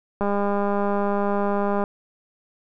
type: click train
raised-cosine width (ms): 1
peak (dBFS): -11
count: 330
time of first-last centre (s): 0.21-1.839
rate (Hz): 202
effects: none